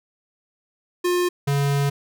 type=tone pair in turn; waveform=square; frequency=355.7 / 141.16 Hz; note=F4 / C#3; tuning=+32 / +32 cents; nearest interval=octave + major third; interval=1600 cents; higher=first; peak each=-19 dBFS; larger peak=neither; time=1.04-1.29 / 1.47-1.9 s; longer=second; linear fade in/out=10 ms; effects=none